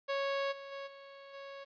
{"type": "tone with level steps", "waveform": "sawtooth", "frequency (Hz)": 553, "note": "C#5", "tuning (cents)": -4, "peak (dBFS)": [-28, -41, -37, -46, -41], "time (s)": [0.08, 1.65], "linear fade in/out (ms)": 20, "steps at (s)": [0.51, 0.71, 0.86, 1.33], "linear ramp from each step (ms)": 20, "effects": ["resampled to 11025 Hz", "11-bit"]}